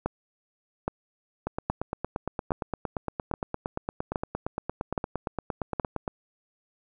two click trains, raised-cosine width 1 ms, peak -15 / -12 dBFS, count 41 / 8, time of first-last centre 1.47-6.078 / 0.06-5.798 s, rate 8.68 / 1.22 Hz, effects none

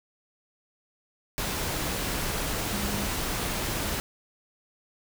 sine tone in noise, 203.5 Hz, G#3, 35 cents flat, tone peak -33 dBFS, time 2.72-3.07 s, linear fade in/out 0 ms, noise pink, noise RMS -30 dBFS, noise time 1.38-4 s, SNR -6 dB, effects none

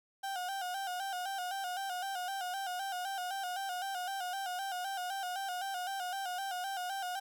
35% pulse tone with vibrato, 752 Hz, F#5, 28 cents sharp, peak -34 dBFS, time 0.23-7.2 s, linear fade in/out 10 ms, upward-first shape square, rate 3.9 Hz, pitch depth 71 cents each way, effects 12-bit

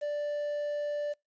triangle tone with quantisation, 587.3 Hz, D5, in tune, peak -28 dBFS, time 0.01-1.14 s, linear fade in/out 20 ms, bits 9, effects noise-tail reverb RT60 0.2 s tail -26 dB re dry + resampled to 16000 Hz

